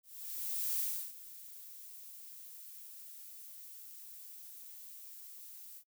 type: noise with ADSR envelope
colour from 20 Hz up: violet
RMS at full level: -34 dBFS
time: 0.03-5.84 s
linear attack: 760 ms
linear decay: 330 ms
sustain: -17 dB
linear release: 71 ms
effects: noise-tail reverb RT60 0.1 s tail -26 dB re dry